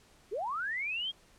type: linear sweep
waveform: sine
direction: up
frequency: 347.8 to 3286 Hz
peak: -32 dBFS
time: 0.31-1.12 s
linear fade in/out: 20 ms
effects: pink hiss -62 dBFS RMS until 1.38 s + low-pass 10000 Hz 12 dB/octave

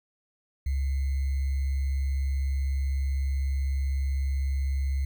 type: tone with sample-and-hold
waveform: sine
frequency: 68 Hz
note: C#2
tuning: 33 cents flat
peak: -24 dBFS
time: 0.66-5.05 s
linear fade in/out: 5 ms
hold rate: 2100 Hz
effects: none

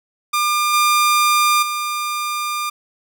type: tone with level steps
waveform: sawtooth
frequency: 1200 Hz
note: D6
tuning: 37 cents sharp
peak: -12 / -9 / -17 dBFS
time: 0.33-2.7 s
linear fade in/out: 10 ms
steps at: 0.73 / 1.62 s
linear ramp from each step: 10 ms
effects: none

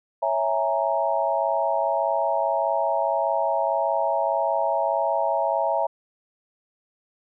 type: chord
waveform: sine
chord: A# half-diminished seventh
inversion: first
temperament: equal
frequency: 554.4 / 659.3 / 830.6 / 932.3 Hz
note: C#5 / E5 / G#5 / A#5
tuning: 0 / 0 / 0 / 0 cents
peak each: -27 / -24 / -27 / -26 dBFS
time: 0.22-5.87 s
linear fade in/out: 10 ms
effects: none

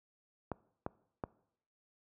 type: clicks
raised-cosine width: 1 ms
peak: -22 dBFS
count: 3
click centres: 0.517 / 0.864 / 1.238 s
effects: noise-tail reverb RT60 0.7 s tail -22 dB re dry + high-pass 60 Hz 12 dB/octave

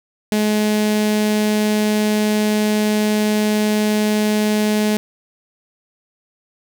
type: tone with notch filter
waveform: sawtooth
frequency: 212.1 Hz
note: G#3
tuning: 37 cents sharp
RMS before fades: -17 dBFS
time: 0.32-4.97 s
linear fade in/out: 0 ms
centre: 1200 Hz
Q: 1.6
effects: none

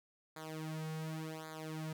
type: tone with flanger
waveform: sawtooth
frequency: 157.8 Hz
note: D#3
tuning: 25 cents sharp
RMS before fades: -43 dBFS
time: 0.36-1.93 s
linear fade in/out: 5 ms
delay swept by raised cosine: 0.35 to 3.05 ms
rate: 0.89 Hz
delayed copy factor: -1
effects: none

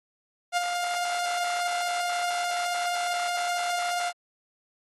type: tone with ADSR envelope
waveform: sawtooth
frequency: 705 Hz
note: F5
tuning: 16 cents sharp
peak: -17 dBFS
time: 0.52-4.13 s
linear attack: 50 ms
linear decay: 21 ms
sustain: -6 dB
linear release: 51 ms
effects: low-pass 12000 Hz 12 dB/octave + AAC 32 kbps

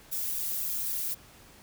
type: noise with flanger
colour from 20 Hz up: violet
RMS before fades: -32 dBFS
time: 0.11-1.15 s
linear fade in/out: 20 ms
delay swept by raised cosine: 0.92 to 3.12 ms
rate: 3.8 Hz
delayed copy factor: -0.9
effects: pink hiss -54 dBFS RMS until 1.62 s

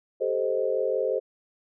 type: chord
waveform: sine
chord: A half-diminished seventh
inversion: third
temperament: equal with one note detuned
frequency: 392 / 437.7 / 523.3 / 622.3 Hz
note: G4 / A4 / C5 / Eb5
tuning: 0 / -9 / 0 / 0 cents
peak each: -30 / -29 / -26 / -32 dBFS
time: 0.2-1.2 s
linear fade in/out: 20 ms
effects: none

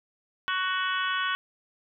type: harmonic tone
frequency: 372.5 Hz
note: F#4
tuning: 12 cents sharp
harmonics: 3 / 4 / 5 / 6 / 7 / 8 / 9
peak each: -30 / -29 / -36 / -42 / -39 / -35 / -37 dBFS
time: 0.48-1.35 s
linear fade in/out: 0 ms
effects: none

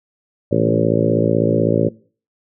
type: harmonic tone with a mistuned harmonic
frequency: 56 Hz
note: A1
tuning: 31 cents sharp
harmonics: 2 / 3 / 4 / 5 / 6 / 7 / 8 / 9 / 10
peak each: -22 / -22 / -22 / -22 / -22 / -22 / -22 / -22 / -22 dBFS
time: 0.51-1.89 s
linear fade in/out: 10 ms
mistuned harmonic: 3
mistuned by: -25 cents
effects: noise-tail reverb RT60 0.4 s tail -20 dB re dry

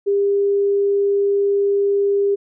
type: tone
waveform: sine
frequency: 401 Hz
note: G4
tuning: 39 cents sharp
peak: -14 dBFS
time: 0.06-2.36 s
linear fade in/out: 20 ms
effects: none

